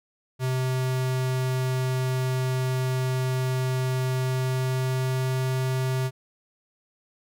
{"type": "tone with pitch glide", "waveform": "square", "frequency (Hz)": [129.2, 130.02], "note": ["C3", "C3"], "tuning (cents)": [-21, -11], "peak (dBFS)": -24, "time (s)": [0.39, 6.11], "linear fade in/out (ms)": 50, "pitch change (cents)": 10, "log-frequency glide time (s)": [4.11, 5.46], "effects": []}